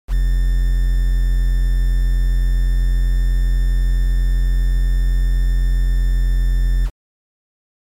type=tone with quantisation; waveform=triangle; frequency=43.9 Hz; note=F1; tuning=10 cents sharp; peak=-10 dBFS; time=0.08-6.9 s; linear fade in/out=50 ms; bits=6; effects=MP3 64 kbps